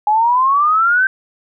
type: exponential sweep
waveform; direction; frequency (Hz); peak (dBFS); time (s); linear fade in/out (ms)
sine; up; 831 to 1568; -10; 0.07-1.07; 2
effects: none